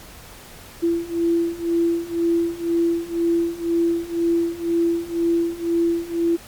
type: beating tone pair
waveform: sine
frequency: 336.4 / 338.4 Hz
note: E4 / E4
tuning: +35 / +45 cents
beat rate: 2 Hz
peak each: -22 / -20 dBFS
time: 0.82-6.37 s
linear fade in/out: 20 ms
effects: pink hiss -42 dBFS RMS until 6.47 s + MP3 96 kbps